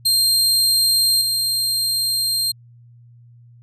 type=tone with level steps; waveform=sawtooth; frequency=4186 Hz; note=C8; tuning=in tune; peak=-11 / -15 dBFS; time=0.05-2.52 s; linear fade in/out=10 ms; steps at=1.21 s; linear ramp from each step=5 ms; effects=added 119 Hz sine -44 dBFS peak until 3.62 s + resampled to 32000 Hz